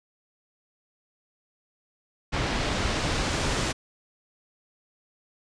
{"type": "noise with low-pass filter sweep", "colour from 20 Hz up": "pink", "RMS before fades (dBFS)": -27, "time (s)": [2.32, 3.73], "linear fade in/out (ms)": 20, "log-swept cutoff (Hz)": [4200, 8200], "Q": 0.74, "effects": ["resampled to 22050 Hz"]}